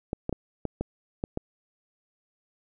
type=clicks; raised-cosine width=2 ms; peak=-15 dBFS; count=7; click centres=0.131 / 0.294 / 0.327 / 0.653 / 0.81 / 1.239 / 1.374 s; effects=none